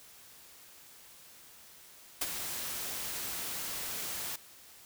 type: noise with ADSR envelope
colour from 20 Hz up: white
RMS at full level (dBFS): -30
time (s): 2.21-4.36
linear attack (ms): 7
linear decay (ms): 36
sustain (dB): -8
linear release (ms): 4
effects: white hiss -55 dBFS RMS until 4.85 s